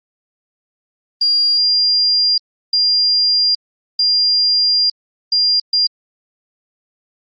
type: tone bursts at uneven times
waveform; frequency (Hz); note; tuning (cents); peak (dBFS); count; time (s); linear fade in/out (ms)
sine; 4800; D8; +37; -11; 5; 1.21-2.38 / 2.73-3.55 / 3.99-4.9 / 5.32-5.6 / 5.73-5.87; 5
effects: Opus 24 kbps